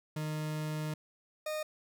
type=tone pair in turn; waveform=40% pulse; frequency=153.8 / 615.2 Hz; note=D#3 / D#5; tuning=-20 / -20 cents; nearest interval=2 octaves; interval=2400 cents; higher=second; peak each=-33 / -33 dBFS; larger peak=neither; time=0.16-0.94 / 1.46-1.63 s; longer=first; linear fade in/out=5 ms; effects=none